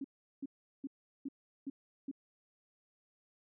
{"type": "tone bursts", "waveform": "sine", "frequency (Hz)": 274.7, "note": "C#4", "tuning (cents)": -16, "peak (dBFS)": -37, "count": 6, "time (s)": [0.01, 2.114], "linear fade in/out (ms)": 5, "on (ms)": 34, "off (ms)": 380, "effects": []}